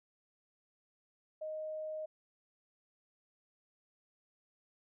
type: tone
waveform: sine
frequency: 622.3 Hz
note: D#5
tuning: in tune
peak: -38 dBFS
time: 1.41-2.06 s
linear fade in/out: 10 ms
effects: none